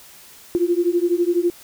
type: beating tone pair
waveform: sine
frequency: 342.4 / 354.4 Hz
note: F4 / F4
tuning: -34 / +25 cents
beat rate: 12 Hz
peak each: -19 dBFS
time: 0.55-1.5 s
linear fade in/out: 0 ms
effects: white hiss -45 dBFS RMS until 1.63 s